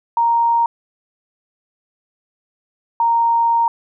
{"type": "tone pair in turn", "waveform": "sine", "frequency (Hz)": [932.3, 928.8], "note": ["A#5", "A#5"], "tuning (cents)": [0, -7], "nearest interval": "unison", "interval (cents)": 7, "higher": "first", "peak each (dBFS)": -12, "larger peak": "neither", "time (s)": [[0.17, 0.66], [3, 3.68]], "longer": "second", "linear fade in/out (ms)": 2, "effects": []}